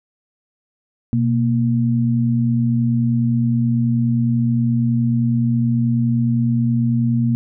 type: tone pair together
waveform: sine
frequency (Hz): 123.6 / 233.1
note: B2 / A#3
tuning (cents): +2 / 0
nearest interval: major seventh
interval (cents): 1098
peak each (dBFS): -17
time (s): 1.13-7.35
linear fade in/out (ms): 0
effects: none